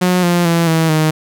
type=tone with pitch steps; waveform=sawtooth; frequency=181 / 174.43 / 168.1 / 162 / 156.12 Hz; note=F#3 / F3 / E3 / E3 / D#3; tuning=-38 / -2 / +34 / -30 / +6 cents; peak=-7 dBFS; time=0.01-1.11 s; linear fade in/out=10 ms; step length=220 ms; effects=none